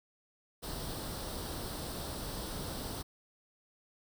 pink noise with comb filter, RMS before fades -40 dBFS, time 0.62-3.03 s, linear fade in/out 20 ms, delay 0.22 ms, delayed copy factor +0.6, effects none

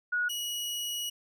sine / sawtooth tone pair in turn, 1456 / 2912 Hz, F#6 / F#7, -28 / -28 cents, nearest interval octave, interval 1200 cents, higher second, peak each -26 / -29 dBFS, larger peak first, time 0.12-0.29 / 0.29-1.1 s, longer second, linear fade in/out 10 ms, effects none

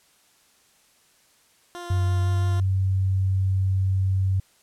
15% pulse tone with vibrato, 349.2 Hz, F4, in tune, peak -28 dBFS, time 1.75-2.6 s, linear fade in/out 0 ms, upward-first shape sine, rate 6 Hz, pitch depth 9 cents each way
sine tone with pitch glide, 93.6 to 95.35 Hz, F#2 to G2, +20 to -47 cents, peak -19 dBFS, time 1.9-4.4 s, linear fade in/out 5 ms, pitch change +33 cents, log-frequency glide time 2.24-2.3 s
effects white hiss -60 dBFS RMS until 4.62 s + low-pass 11000 Hz 12 dB/octave

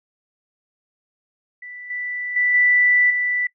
sine tone with level steps, 1975.5 Hz, B6, in tune, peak -34 / -25 / -16 / -13 / -19 dBFS, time 1.62-3.47 s, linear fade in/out 5 ms, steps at 1.9 / 2.36 / 2.54 / 3.1 s, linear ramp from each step 5 ms, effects noise-tail reverb RT60 0.1 s tail -21 dB re dry

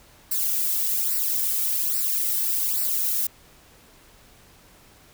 violet noise with flanger, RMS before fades -24 dBFS, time 0.31-3.27 s, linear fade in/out 5 ms, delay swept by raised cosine 0.3 to 2.1 ms, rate 1.2 Hz, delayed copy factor -0.75, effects pink hiss -53 dBFS RMS until 5.13 s

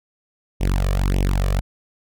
sawtooth tone with flanger, 47 Hz, F#1, 28 cents sharp, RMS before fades -19 dBFS, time 0.6-1.61 s, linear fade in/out 20 ms, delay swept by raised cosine 0.33 to 1.73 ms, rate 1.7 Hz, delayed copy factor +1, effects none

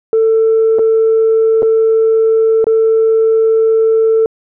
sine tone with dropouts, 445.8 Hz, A4, 23 cents sharp, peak -6 dBFS, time 0.13-4.26 s, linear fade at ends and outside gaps 1 ms, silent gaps 0.786-0.792 / 1.622-1.629 / 2.643-2.668 s, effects tanh soft clip ceiling -4 dBFS

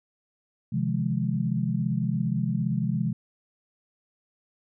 sine chord, F minor seventh, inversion second, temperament just, 130.96 / 157.15 / 174.61 / 209.5 Hz, C3 / Eb3 / F3 / Ab3, +2 / +18 / 0 / +15 cents, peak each -28 / -31 / -29 / -29 dBFS, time 0.72-3.13 s, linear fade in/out 10 ms, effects none

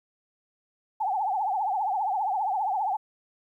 sine tone with vibrato, 806 Hz, G5, 48 cents sharp, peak -24 dBFS, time 1-2.97 s, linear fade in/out 10 ms, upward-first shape triangle, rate 15 Hz, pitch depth 190 cents each way, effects 11-bit

